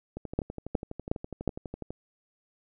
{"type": "two click trains", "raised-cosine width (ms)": 2, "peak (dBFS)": [-23, -12], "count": [22, 4], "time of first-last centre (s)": [[0.17, 1.906], [0.39, 1.477]], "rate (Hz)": [12.1, 2.76], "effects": []}